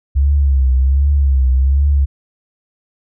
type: tone with vibrato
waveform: sine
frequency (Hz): 67.8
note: C#2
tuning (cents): -38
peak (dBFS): -9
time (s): 0.15-2.06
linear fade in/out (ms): 20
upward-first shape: triangle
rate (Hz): 1.3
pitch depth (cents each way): 110
effects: none